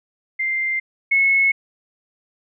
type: tone pair in turn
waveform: sine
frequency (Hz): 2093 / 2189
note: C7 / C#7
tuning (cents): 0 / -22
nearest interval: minor second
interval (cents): 78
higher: second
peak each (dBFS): -19 / -13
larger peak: second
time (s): 0.39-0.8 / 1.11-1.52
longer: neither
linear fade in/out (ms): 10
effects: none